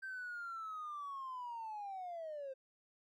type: linear sweep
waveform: triangle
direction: down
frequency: 1568 to 520 Hz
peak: -39 dBFS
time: 0.02-2.54 s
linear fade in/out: 20 ms
effects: tanh soft clip ceiling -39 dBFS